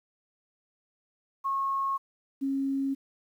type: tone pair in turn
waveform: sine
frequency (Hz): 1090 / 272.5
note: C#6 / C#4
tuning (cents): -29 / -29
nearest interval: 2 octaves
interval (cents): 2400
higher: first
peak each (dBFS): -26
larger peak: neither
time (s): 1.44-1.98 / 2.41-2.95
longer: neither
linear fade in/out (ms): 20
effects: 10-bit